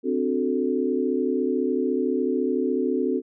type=chord; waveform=sine; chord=D dominant seventh; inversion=third; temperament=equal with one note detuned; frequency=259.8 / 293.7 / 370 / 440 Hz; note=C4 / D4 / F#4 / A4; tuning=-12 / 0 / 0 / 0 cents; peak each=-25 / -29 / -26 / -27 dBFS; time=0.03-3.22 s; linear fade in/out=50 ms; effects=none